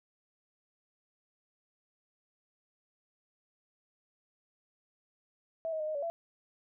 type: tone with pitch steps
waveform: sine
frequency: 653 / 632 / 614 / 621 / 570 / 672 Hz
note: E5 / D#5 / D#5 / D#5 / C#5 / E5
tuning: -17 / +27 / -23 / -3 / +48 / +33 cents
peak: -32 dBFS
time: 5.65-6.1 s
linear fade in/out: 0 ms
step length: 75 ms
effects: none